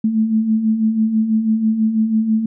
sine beating tone pair, 215.1 / 221.2 Hz, A3 / A3, -39 / +9 cents, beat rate 6.1 Hz, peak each -22 / -14 dBFS, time 0.04-2.46 s, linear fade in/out 5 ms, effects none

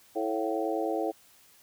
harmonic tone with a mistuned harmonic, 109.6 Hz, A2, 6 cents flat, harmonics 3 / 4 / 5 / 6 / 7, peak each -32 / -33 / -34 / -35 / -35 dBFS, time 0.15-1.12 s, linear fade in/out 20 ms, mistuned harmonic 6, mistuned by +73 cents, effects white hiss -59 dBFS RMS until 1.62 s

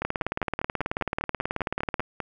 two click trains, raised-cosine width 0.5 ms, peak -14 / -11 dBFS, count 12 / 37, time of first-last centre 0.02-2.203 / 0.05-1.996 s, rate 5.04 / 18.5 Hz, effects none

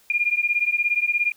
sine beating tone pair, 2408 / 2425 Hz, D7 / D#7, +43 / -45 cents, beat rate 17 Hz, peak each -22 dBFS, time 0.1-1.32 s, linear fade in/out 2 ms, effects white hiss -57 dBFS RMS until 1.36 s

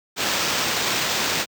blue noise with sample-and-hold, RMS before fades -23 dBFS, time 0.16-1.46 s, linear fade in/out 50 ms, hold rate 11025 Hz, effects high-pass 100 Hz 12 dB/octave

